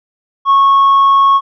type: tone with tanh clipping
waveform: sine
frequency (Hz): 1100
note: C#6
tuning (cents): -14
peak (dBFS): -6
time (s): 0.45-1.41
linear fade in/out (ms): 50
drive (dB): 1
effects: none